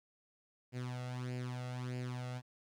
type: tone with flanger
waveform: sawtooth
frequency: 125.1 Hz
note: B2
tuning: 23 cents sharp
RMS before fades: -41 dBFS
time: 0.72-2.42 s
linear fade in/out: 50 ms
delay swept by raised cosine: 0.41 to 1.51 ms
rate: 1.6 Hz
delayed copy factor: +0.7
effects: low-pass 7000 Hz 12 dB/octave + 12-bit